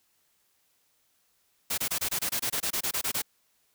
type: noise bursts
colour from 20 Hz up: white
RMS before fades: -29 dBFS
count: 15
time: 1.7-3.221 s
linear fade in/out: 10 ms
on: 79 ms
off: 24 ms
effects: white hiss -70 dBFS RMS until 3.74 s